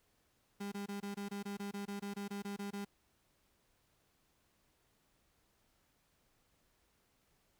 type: tone bursts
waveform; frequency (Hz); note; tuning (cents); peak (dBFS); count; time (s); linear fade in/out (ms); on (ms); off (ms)
35% pulse; 201.3; G3; +46; -38; 16; 0.6-2.85; 10; 120; 22
effects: pink hiss -75 dBFS RMS until 7.59 s